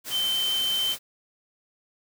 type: tone in noise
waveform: sine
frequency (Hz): 3093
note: G7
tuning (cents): -24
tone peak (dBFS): -23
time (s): 0.1-0.96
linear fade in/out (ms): 50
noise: white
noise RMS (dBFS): -34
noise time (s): 0.04-0.99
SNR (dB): +8
effects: none